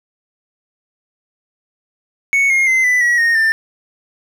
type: tone with pitch steps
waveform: triangle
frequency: 2217 / 2139 / 2064 / 1991.2 / 1921.1 / 1853.5 / 1788.3 Hz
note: C#7 / C7 / C7 / B6 / B6 / A#6 / A6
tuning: 0 / +38 / -24 / +14 / -48 / -10 / +28 cents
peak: -9 dBFS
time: 2.33-3.52 s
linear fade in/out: 0 ms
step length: 170 ms
effects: none